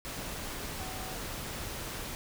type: tone in noise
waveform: sine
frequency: 752 Hz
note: F#5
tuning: 28 cents sharp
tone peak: -46 dBFS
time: 0.8-1.16 s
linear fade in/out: 0 ms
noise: pink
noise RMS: -39 dBFS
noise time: 0.05-2.15 s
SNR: -10 dB
effects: none